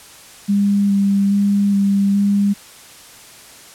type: tone with vibrato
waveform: sine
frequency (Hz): 200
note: G3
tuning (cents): +35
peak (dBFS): -12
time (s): 0.48-2.54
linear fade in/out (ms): 20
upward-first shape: square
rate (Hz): 1.2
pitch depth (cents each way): 12
effects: white hiss -41 dBFS RMS until 3.74 s + low-pass 11000 Hz 12 dB/octave

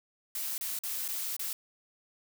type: noise with dropouts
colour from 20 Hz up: blue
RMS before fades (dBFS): -35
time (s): 0.35-1.53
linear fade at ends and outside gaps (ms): 2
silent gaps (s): 0.58-0.61 / 0.789-0.835 / 1.08-1.086 / 1.366-1.394
effects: none

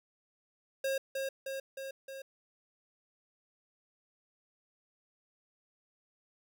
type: tone with echo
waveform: square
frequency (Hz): 539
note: C#5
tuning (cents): -49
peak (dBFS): -31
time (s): 0.84-0.98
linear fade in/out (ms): 5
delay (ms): 310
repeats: 4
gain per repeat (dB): -3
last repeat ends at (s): 2.22
effects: none

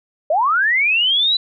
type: linear sweep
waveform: sine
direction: up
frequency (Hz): 575 to 4013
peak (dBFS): -13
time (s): 0.3-1.37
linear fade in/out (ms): 5
effects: none

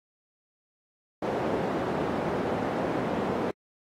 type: band-pass noise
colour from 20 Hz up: white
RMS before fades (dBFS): -29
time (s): 1.22-3.51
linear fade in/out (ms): 5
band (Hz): 160 to 560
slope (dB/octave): 12
effects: AAC 48 kbps

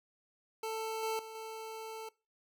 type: tone with level steps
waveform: 25% pulse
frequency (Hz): 443.1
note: A4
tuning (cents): +12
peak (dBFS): -32 / -29 / -41 / -38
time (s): 0.63-2.09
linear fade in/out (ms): 5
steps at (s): 1.03 / 1.19 / 1.35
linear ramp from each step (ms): 2
effects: noise-tail reverb RT60 0.3 s tail -22 dB re dry

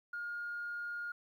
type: tone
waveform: sine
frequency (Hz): 1422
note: F6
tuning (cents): +31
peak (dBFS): -37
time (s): 0.13-1.12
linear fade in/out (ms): 5
effects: tanh soft clip ceiling -33 dBFS + 12-bit

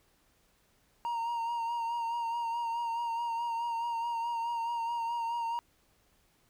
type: tone with vibrato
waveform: triangle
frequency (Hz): 932.3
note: A#5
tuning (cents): 0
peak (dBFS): -29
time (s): 1.05-5.59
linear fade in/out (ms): 0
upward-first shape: sine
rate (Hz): 4.7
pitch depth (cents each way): 31
effects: pink hiss -69 dBFS RMS until 6.49 s

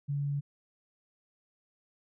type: tone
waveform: sine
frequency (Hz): 142.5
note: C#3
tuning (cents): +48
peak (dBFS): -29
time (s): 0.08-0.41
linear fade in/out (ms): 20
effects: none

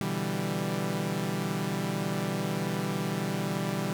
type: chord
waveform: sawtooth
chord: E minor seventh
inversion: second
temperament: equal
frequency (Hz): 123.47 / 146.83 / 164.81 / 196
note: B2 / D3 / E3 / G3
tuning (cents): 0 / 0 / 0 / 0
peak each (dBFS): -33 / -32 / -30 / -28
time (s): 0.01-3.93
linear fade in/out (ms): 0
effects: none

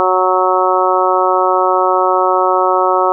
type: harmonic tone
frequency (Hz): 185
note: F#3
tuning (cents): 0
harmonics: 2 / 3 / 4 / 5 / 6 / 7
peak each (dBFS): -17 / -17 / -17 / -17 / -17 / -17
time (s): 0-3.12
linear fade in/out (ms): 0
effects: none

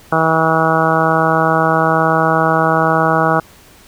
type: harmonic tone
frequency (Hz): 161.1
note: E3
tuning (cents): -39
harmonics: 1 / 2 / 3 / 4 / 5 / 6 / 7 / 8 / 9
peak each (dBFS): -19 / -21 / -20 / -18 / -18 / -23 / -19 / -19 / -20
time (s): 0.12-3.4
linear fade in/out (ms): 5
effects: pink hiss -44 dBFS RMS until 3.87 s

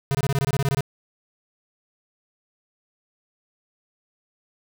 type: tone bursts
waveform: square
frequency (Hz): 138.59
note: C#3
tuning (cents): 0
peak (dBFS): -20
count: 12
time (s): 0.11-0.807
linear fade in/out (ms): 0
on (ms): 37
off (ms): 23
effects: none

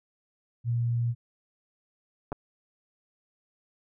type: tone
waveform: sine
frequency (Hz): 118.4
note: A#2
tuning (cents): +27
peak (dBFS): -24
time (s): 0.64-1.15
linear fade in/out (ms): 50
type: clicks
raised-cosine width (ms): 1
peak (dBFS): -20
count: 2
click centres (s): 2.32 / 2.327
effects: none

